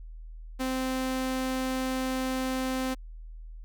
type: tone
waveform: sawtooth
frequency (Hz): 259.9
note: C4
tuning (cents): -11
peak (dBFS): -24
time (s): 0.59-2.95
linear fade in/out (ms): 20
effects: added 40 Hz sine -40 dBFS peak until 3.64 s